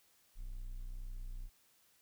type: tone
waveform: triangle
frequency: 31 Hz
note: B0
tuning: 7 cents sharp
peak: -39 dBFS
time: 0.35-1.5 s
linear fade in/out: 50 ms
effects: white hiss -70 dBFS RMS until 2.01 s